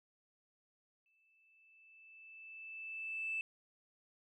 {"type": "tone with exponential growth", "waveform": "sine", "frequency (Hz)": 2637, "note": "E7", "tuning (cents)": 0, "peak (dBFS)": -34, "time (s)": [1.06, 3.41], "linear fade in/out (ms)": 1, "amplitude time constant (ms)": 510, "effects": ["tanh soft clip ceiling -30 dBFS"]}